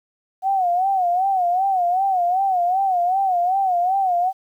sine tone with vibrato, 740 Hz, F#5, in tune, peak -16 dBFS, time 0.42-4.33 s, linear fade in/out 50 ms, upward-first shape sine, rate 2.6 Hz, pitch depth 110 cents each way, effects 9-bit

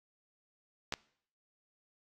clicks, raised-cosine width 0.2 ms, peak -17 dBFS, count 2, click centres 0.924 / 0.938 s, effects noise-tail reverb RT60 0.6 s tail -22 dB re dry + AAC 64 kbps

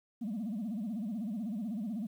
sine tone with vibrato, 216.4 Hz, A3, 29 cents flat, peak -32 dBFS, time 0.21-2.07 s, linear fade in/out 10 ms, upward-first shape sine, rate 16 Hz, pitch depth 200 cents each way, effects tanh soft clip ceiling -32 dBFS + 11-bit

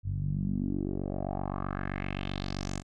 10% pulse tone with low-pass filter sweep, 47.7 Hz, G1, 47 cents flat, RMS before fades -33 dBFS, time 0.03-2.83 s, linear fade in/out 50 ms, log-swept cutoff 99 to 7800 Hz, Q 3.4, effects none

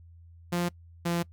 sawtooth tone pair in turn, 174.61 / 171.31 Hz, F3 / F3, 0 / -33 cents, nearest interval unison, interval 33 cents, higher first, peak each -22 dBFS, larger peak neither, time 0.52-0.69 / 1.05-1.23 s, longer second, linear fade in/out 10 ms, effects noise-tail reverb RT60 0.1 s tail -24 dB re dry + added 84 Hz sine -49 dBFS peak until 1.32 s

